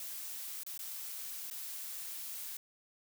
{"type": "noise with dropouts", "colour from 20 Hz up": "blue", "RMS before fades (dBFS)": -43, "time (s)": [0, 2.57], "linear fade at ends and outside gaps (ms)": 2, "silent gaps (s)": [[0.634, 0.664], [0.777, 0.791], [1.501, 1.51]], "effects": []}